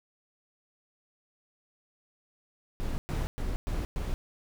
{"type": "noise bursts", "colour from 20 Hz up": "brown", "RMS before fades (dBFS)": -31, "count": 5, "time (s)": [2.8, 4.14], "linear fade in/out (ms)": 0, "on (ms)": 180, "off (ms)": 110, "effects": []}